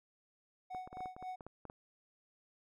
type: tone with tremolo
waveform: triangle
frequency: 741 Hz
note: F#5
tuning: 2 cents sharp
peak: -37 dBFS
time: 0.7-1.36 s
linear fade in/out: 10 ms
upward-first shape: triangle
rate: 3.8 Hz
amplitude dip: 100%
type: clicks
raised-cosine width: 1 ms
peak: -34 dBFS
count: 12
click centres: 0.748 / 0.875 / 0.929 / 0.971 / 1.006 / 1.058 / 1.165 / 1.226 / 1.408 / 1.466 / 1.653 / 1.699 s
effects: none